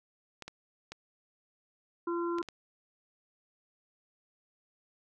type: clicks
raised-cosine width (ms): 0.2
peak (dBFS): -25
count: 6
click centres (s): 0.423 / 0.48 / 0.92 / 2.385 / 2.428 / 2.487
type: harmonic tone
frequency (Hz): 342.5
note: F4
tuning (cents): -34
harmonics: 1 / 3 / 4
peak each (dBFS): -31 / -38 / -42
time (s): 2.07-2.42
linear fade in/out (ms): 5
effects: none